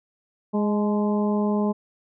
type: harmonic tone with a mistuned harmonic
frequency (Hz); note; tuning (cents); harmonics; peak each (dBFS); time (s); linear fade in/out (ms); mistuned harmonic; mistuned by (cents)
207.7; G#3; 0; 1 / 2 / 3 / 4 / 5; -21 / -27 / -31 / -33 / -35; 0.53-1.73; 20; 4; +44
effects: none